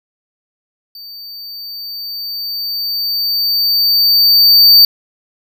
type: tone with level ramp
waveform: square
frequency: 4600 Hz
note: D8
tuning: 37 cents flat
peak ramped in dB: -31 to -3 dBFS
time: 0.95-4.85 s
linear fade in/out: 2 ms
effects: none